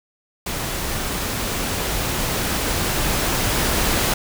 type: noise with level ramp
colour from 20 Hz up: pink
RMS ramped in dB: -26 to -19 dBFS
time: 0.46-4.14 s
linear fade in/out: 5 ms
effects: none